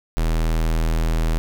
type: tone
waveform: square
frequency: 40.4 Hz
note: E1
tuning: 34 cents flat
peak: -18 dBFS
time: 0.17-1.38 s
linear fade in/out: 0 ms
effects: none